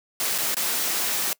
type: noise with dropouts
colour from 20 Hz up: white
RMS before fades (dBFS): -25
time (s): 0.2-1.33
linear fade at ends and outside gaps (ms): 1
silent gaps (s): 0.38-0.384 / 0.545-0.568
effects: noise-tail reverb RT60 0.1 s tail -23 dB re dry + high-pass 200 Hz 12 dB/octave